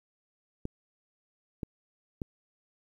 clicks, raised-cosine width 3 ms, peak -21 dBFS, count 3, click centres 0.654 / 1.632 / 2.218 s, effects 10-bit

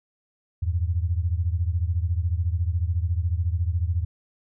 sine beating tone pair, 82 / 96 Hz, E2 / G2, -9 / -36 cents, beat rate 14 Hz, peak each -23 / -26 dBFS, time 0.62-4.05 s, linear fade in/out 10 ms, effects none

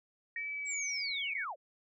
sine tone with exponential decay, 1864.7 Hz, A#6, in tune, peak -35 dBFS, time 0.36-0.54 s, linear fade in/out 2 ms, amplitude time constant 38 ms
sine tone with pitch glide, 2300 to 2233 Hz, D7 to C#7, -37 to +12 cents, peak -36 dBFS, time 0.36-1.45 s, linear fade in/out 20 ms, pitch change -51 cents, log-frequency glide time 0.5-1.16 s
sine linear sweep, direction down, 7840 to 480 Hz, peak -36 dBFS, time 0.65-1.56 s, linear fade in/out 50 ms
effects none

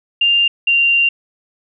sine tone pair in turn, 2795 / 2774 Hz, F7 / F7, +1 / -12 cents, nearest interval unison, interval 13 cents, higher first, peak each -10 dBFS, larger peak neither, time 0.21-0.48 / 0.67-1.09 s, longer second, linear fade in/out 5 ms, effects none

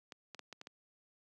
clicks, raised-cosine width 0.2 ms, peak -30 dBFS, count 6, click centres 0.122 / 0.347 / 0.393 / 0.527 / 0.614 / 0.671 s, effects high-pass 200 Hz 12 dB/octave

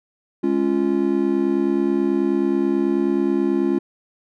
triangle chord, Db major, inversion second, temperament just, 207.9 / 277.2 / 346.5 Hz, Ab3 / Db4 / F4, +2 / 0 / -14 cents, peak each -22 / -19 / -18 dBFS, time 0.43-3.79 s, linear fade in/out 10 ms, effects none

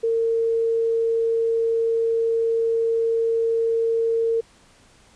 sine tone, 456.4 Hz, A#4, 37 cents flat, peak -18 dBFS, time 0.03-4.41 s, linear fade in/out 10 ms, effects pink hiss -54 dBFS RMS until 5.15 s + resampled to 22050 Hz

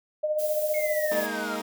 sine tone with tremolo, 610 Hz, D#5, 34 cents flat, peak -21 dBFS, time 0.23-1.24 s, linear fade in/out 10 ms, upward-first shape triangle, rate 15 Hz, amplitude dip 60%
violet noise, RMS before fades -35 dBFS, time 0.38-1.27 s, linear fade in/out 20 ms
triangle linear sweep, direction down, 2183 to 1354 Hz, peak -31 dBFS, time 0.74-1.56 s, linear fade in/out 2 ms
15% pulse chord, Ab suspended second, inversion none, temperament equal with one note detuned, 207.7 / 233.1 / 314.9 Hz, Ab3 / Bb3 / Eb4, 0 / 0 / +21 cents, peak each -28 dBFS, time 1.11-1.62 s, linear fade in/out 10 ms
effects none

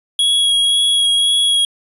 square tone with vibrato, 3322 Hz, G#7, in tune, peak -12 dBFS, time 0.19-1.65 s, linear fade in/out 2 ms, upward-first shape sine, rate 1.9 Hz, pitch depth 12 cents each way, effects resampled to 24000 Hz

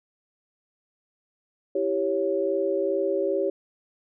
sine chord, C# diminished, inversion first, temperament equal, 329.6 / 392 / 554.4 Hz, E4 / G4 / C#5, 0 / 0 / 0 cents, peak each -30 / -25 / -26 dBFS, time 1.75-3.5 s, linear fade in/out 5 ms, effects none

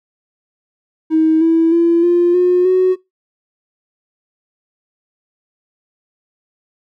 triangle tone with pitch steps, 317.8 / 327.7 / 337.9 / 348.4 / 359.2 / 370.4 Hz, D#4 / E4 / E4 / F4 / F4 / F#4, +37 / -10 / +43 / -4 / +49 / +2 cents, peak -5 dBFS, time 1.1-2.96 s, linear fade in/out 50 ms, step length 310 ms, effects noise-tail reverb RT60 0.2 s tail -24 dB re dry + tanh soft clip ceiling -7 dBFS

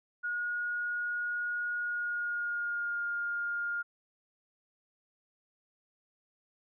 sine tone with pitch glide, 1442 to 1412.3 Hz, F#6 to F6, -45 to +19 cents, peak -31 dBFS, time 0.23-3.83 s, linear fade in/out 20 ms, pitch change -36 cents, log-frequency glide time 1.77-3.04 s, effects none

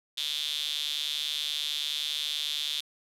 sawtooth tone with high-pass filter, 149.4 Hz, D3, 30 cents sharp, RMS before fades -32 dBFS, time 0.17-2.81 s, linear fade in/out 10 ms, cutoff 3500 Hz, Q 7.9, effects resampled to 32000 Hz + 8-bit

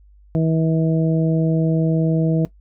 harmonic tone, 161.1 Hz, E3, 39 cents flat, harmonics 1 / 2 / 3 / 4, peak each -16 / -22 / -26 / -28 dBFS, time 0.35-2.45 s, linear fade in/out 0 ms, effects noise-tail reverb RT60 0.1 s tail -17 dB re dry + added 50 Hz sine -46 dBFS peak until 2.6 s

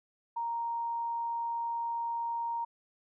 sine tone, 932.3 Hz, A#5, in tune, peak -31 dBFS, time 0.36-2.65 s, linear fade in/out 10 ms, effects none

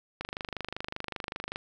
click train, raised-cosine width 0.3 ms, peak -18 dBFS, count 35, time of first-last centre 0.21-1.559 s, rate 25.2 Hz, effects none

